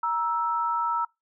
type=tone pair together; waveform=sine; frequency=941.5 / 1318.5 Hz; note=A#5 / E6; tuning=+17 / 0 cents; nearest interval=tritone; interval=583 cents; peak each=-26 dBFS; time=0.03-1.05 s; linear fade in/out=5 ms; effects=noise-tail reverb RT60 0.2 s tail -26 dB re dry